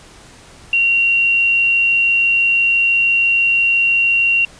sine tone, 2753 Hz, F7, 25 cents flat, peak -11 dBFS, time 0.73-4.45 s, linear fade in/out 2 ms, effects pink hiss -42 dBFS RMS until 4.59 s + resampled to 22050 Hz

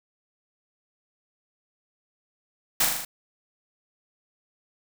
white noise with echo, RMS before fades -21 dBFS, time 2.8-2.85 s, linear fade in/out 5 ms, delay 40 ms, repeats 5, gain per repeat -3 dB, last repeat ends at 3.05 s, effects none

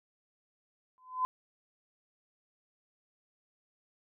sine tone with exponential growth, 1018 Hz, C6, 48 cents flat, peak -24 dBFS, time 0.98-1.25 s, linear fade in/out 0 ms, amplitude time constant 57 ms, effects none

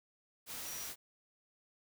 sine tone in noise, 5790 Hz, F#8, 38 cents flat, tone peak -46 dBFS, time 0.63-0.9 s, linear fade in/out 50 ms, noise white, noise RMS -44 dBFS, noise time 0.46-0.96 s, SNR -5 dB, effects none

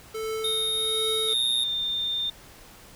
square tone with tremolo, 440 Hz, A4, in tune, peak -28 dBFS, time 0.14-1.34 s, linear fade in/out 10 ms, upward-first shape triangle, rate 1.3 Hz, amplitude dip 65%
square tone with pitch glide, 3700 to 3737 Hz, A#7 to A#7, -14 to +4 cents, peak -25 dBFS, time 0.44-1.64 s, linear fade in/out 5 ms, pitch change +18 cents, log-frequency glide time 0.66-1.08 s
sine tone, 3615 Hz, A7, 46 cents sharp, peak -25 dBFS, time 1.28-2.3 s, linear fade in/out 5 ms
effects pink hiss -49 dBFS RMS until 2.95 s

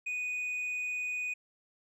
sine tone with tanh clipping, 2481 Hz, D#7, 6 cents flat, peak -33 dBFS, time 0.06-1.34 s, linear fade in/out 10 ms, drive 3 dB, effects none

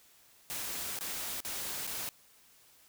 white noise with dropouts, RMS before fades -38 dBFS, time 0.5-2.09 s, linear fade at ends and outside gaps 0 ms, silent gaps 0.989-1.009 / 1.404-1.449 / 1.868-1.875 s, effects white hiss -62 dBFS RMS until 2.88 s

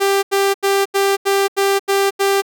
sawtooth tone bursts, 394.6 Hz, G4, 11 cents sharp, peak -9 dBFS, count 8, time 0-2.421 s, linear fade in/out 20 ms, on 230 ms, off 83 ms, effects none

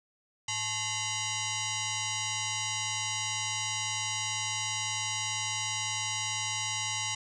sine tone with frequency modulation, 1837 Hz, A#6, 26 cents flat, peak -30 dBFS, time 0.48-7.15 s, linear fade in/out 5 ms, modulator 972 Hz, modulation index 5.8, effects none

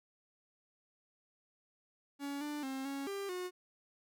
45% pulse tone with pitch steps, 282.1 / 295.7 / 266.4 / 276.3 / 396.8 / 362.7 Hz, C#4 / D4 / C4 / C#4 / G4 / F#4, +30 / +12 / +31 / -6 / +21 / -34 cents, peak -38 dBFS, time 2.19-3.51 s, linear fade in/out 50 ms, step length 220 ms, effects none

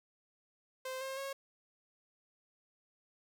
sawtooth tone with pitch steps, 520 / 533.1 / 546.5 Hz, C5 / C5 / C#5, -11 / +32 / -25 cents, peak -35 dBFS, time 0.85-1.33 s, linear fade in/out 5 ms, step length 160 ms, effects none

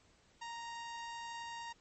sawtooth tone, 932.3 Hz, A#5, in tune, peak -39 dBFS, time 0.41-1.73 s, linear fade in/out 10 ms, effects pink hiss -68 dBFS RMS until 1.8 s + MP3 32 kbps

